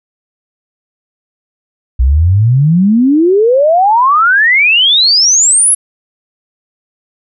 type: exponential sweep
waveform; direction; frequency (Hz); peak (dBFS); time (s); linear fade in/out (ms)
sine; up; 59.6 to 11080; -5; 1.99-5.75; 10
effects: none